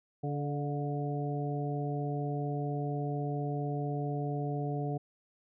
harmonic tone with a mistuned harmonic, 144.3 Hz, D3, 30 cents flat, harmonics 1 / 2 / 3 / 4 / 5, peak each -33 / -39 / -39 / -45 / -40 dBFS, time 0.23-4.98 s, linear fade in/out 10 ms, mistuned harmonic 4, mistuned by +59 cents, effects none

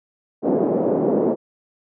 white band-pass noise, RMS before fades -19 dBFS, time 0.42-1.36 s, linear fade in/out 50 ms, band 200 to 530 Hz, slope 24 dB/octave, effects none

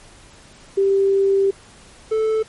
sine / triangle tone pair in turn, 392 / 438.6 Hz, G4 / A4, 0 / -6 cents, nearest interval major second, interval 194 cents, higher second, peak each -13 / -14 dBFS, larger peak first, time 0.77-1.51 / 2.11-2.43 s, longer first, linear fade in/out 10 ms, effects pink hiss -46 dBFS RMS until 2.48 s + MP3 48 kbps

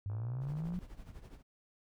sine exponential sweep, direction up, 98 to 185 Hz, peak -35 dBFS, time 0.06-0.79 s, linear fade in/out 0 ms
click train, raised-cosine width 1 ms, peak -39 dBFS, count 39, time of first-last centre 0.1-0.739 s, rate 59.5 Hz
brown noise with tremolo, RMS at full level -47 dBFS, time 0.4-1.43 s, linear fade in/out 50 ms, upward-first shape sine, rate 12 Hz, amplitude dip 70%
effects none

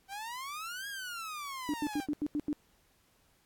sawtooth exponential two-way sweep, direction up then down, 763 to 1661.2 to 763 Hz, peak -35 dBFS, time 0.08-2.07 s, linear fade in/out 50 ms, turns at 0.88 s
sine tone bursts, 296.1 Hz, D4, 14 cents sharp, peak -29 dBFS, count 7, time 1.69-2.529 s, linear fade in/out 0 ms, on 47 ms, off 85 ms
effects pink hiss -69 dBFS RMS until 3.45 s + AAC 64 kbps

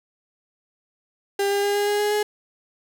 35% pulse tone with pitch steps, 399.3 / 402.5 / 405.8 / 409.1 / 412.4 / 415.8 / 419.2 Hz, G4 / G4 / G#4 / G#4 / G#4 / G#4 / G#4, +32 / +46 / -40 / -26 / -12 / +2 / +16 cents, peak -18 dBFS, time 1.39-2.23 s, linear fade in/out 5 ms, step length 120 ms, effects none

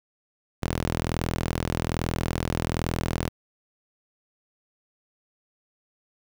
sawtooth tone with high-pass filter, 41.2 Hz, E1, in tune, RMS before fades -28 dBFS, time 0.62-3.29 s, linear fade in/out 10 ms, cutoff 88 Hz, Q 0.7, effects 9-bit

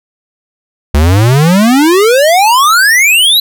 square exponential sweep, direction up, 69.3 to 4056 Hz, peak -5 dBFS, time 0.94-3.4 s, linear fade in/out 5 ms, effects none

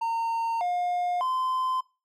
triangle tone with pitch steps, 916 / 712 / 1031 Hz, A#5 / F5 / C6, -31 / +33 / -26 cents, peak -23 dBFS, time 0.01-1.81 s, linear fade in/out 10 ms, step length 600 ms, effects noise-tail reverb RT60 0.3 s tail -20 dB re dry

